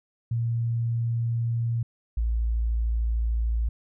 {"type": "tone pair in turn", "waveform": "sine", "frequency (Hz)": [116.54, 56.71], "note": ["A#2", "A#1"], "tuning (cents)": [0, -47], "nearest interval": "octave", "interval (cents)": 1247, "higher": "first", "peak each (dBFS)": [-23, -22], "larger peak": "second", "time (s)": [[0.31, 1.83], [2.17, 3.69]], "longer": "neither", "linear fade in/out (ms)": 5, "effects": []}